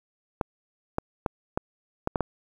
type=clicks; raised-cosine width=1 ms; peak=-11 dBFS; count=7; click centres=0.412 / 0.984 / 1.262 / 1.575 / 2.074 / 2.158 / 2.207 s; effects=8-bit